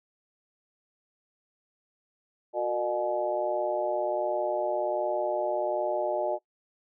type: harmonic tone with a mistuned harmonic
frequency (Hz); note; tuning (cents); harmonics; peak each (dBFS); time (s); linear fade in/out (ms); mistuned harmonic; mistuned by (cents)
121.3; B2; -31; 3 / 4 / 5 / 6 / 7; -33 / -37 / -28 / -36 / -34; 2.53-6.39; 50; 4; -87
effects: noise-tail reverb RT60 0.1 s tail -21 dB re dry